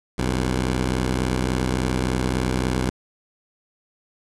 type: tone pair together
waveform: 10% pulse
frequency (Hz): 63.5 / 90.43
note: B1 / F#2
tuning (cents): +49 / -39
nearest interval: tritone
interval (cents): 612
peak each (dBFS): -13 / -21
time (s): 0.18-2.9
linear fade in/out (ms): 10
effects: resampled to 24000 Hz + 7-bit